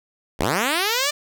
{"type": "linear sweep", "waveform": "5% pulse", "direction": "up", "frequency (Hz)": [51.6, 603], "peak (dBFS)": -8, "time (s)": [0.39, 1.11], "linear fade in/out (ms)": 10, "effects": []}